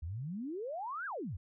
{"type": "exponential two-way sweep", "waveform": "sine", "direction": "up then down", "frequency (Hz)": [73.42, 1661.2, 73.42], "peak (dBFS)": -37, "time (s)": [0.02, 1.37], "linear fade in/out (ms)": 10, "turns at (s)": 1.06, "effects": []}